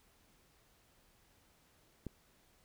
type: click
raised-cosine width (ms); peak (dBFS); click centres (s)
3; -28; 2.067
effects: pink hiss -69 dBFS RMS until 2.64 s